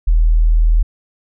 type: tone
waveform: sine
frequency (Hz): 40.19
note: E1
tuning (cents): -43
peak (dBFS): -8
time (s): 0.07-0.83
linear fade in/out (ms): 10
effects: none